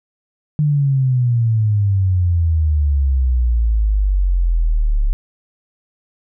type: exponential sweep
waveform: sine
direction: down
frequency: 151.9 to 34.65 Hz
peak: -12 dBFS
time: 0.59-5.13 s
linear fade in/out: 0 ms
effects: none